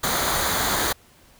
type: noise with comb filter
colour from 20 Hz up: pink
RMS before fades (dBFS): -23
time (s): 0.03-0.93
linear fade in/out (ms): 10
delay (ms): 0.37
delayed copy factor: -0.6
effects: pink hiss -54 dBFS RMS until 1.39 s